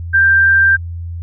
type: tone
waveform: sine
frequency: 1579 Hz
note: G6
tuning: 12 cents sharp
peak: -7 dBFS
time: 0.13-0.77 s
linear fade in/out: 20 ms
effects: added 85 Hz sine -22 dBFS peak until 1.22 s